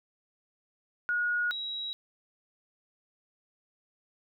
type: tone pair in turn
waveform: sine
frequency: 1446 / 3860 Hz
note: F#6 / B7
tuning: -40 / -40 cents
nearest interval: octave + perfect fourth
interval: 1700 cents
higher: second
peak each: -26 / -33 dBFS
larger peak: first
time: 1.09-1.51 / 1.51-1.93 s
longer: neither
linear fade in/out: 0 ms
effects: none